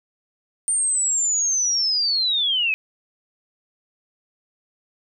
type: linear sweep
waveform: sine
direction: down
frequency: 8940 to 2500 Hz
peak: -18 dBFS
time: 0.68-2.74 s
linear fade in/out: 0 ms
effects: none